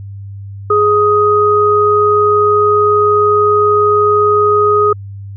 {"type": "tone pair together", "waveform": "sine", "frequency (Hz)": [417.3, 1250.5], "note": ["G#4", "D#6"], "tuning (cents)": [8, 8], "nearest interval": "octave + perfect fifth", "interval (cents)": 1900, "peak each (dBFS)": -10, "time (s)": [0.7, 4.93], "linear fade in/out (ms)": 5, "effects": ["added 99 Hz sine -25 dBFS peak until 5.36 s"]}